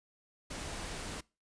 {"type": "noise", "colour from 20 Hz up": "pink", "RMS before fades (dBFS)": -41, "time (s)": [0.5, 1.21], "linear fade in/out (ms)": 10, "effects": ["noise-tail reverb RT60 0.3 s tail -24 dB re dry", "resampled to 22050 Hz"]}